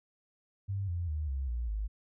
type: tone with pitch steps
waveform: sine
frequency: 98.4 / 86.66 / 76.32 / 67.21 / 59.19 / 52.13 Hz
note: G2 / F2 / D#2 / C2 / A#1 / G#1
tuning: +7 / -13 / -33 / +47 / +27 / +7 cents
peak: -31 dBFS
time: 0.68-1.88 s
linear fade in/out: 20 ms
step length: 200 ms
effects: none